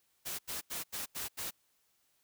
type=noise bursts; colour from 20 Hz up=white; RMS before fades=-39 dBFS; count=6; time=0.25-1.51 s; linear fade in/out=20 ms; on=140 ms; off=84 ms; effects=white hiss -74 dBFS RMS until 2.23 s